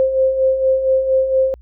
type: beating tone pair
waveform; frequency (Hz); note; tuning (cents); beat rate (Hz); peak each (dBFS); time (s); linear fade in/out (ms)
sine; 523.3 / 527.6; C5 / C5; 0 / +14; 4.3; -21 / -13; 0-1.54; 0
effects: added 60 Hz sine -40 dBFS peak until 1.61 s